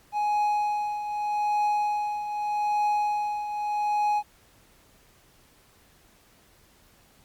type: tone with tremolo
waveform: triangle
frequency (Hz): 835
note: G#5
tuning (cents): +9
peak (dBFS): -19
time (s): 0.12-4.23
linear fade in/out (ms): 50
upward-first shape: triangle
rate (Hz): 0.82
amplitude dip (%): 65
effects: pink hiss -59 dBFS RMS until 7.24 s + Opus 48 kbps